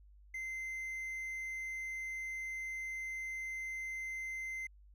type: tone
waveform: triangle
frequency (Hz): 2074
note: C7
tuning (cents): -16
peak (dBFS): -37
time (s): 0.34-4.67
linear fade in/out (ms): 5
effects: added 50 Hz sine -57 dBFS peak until 4.94 s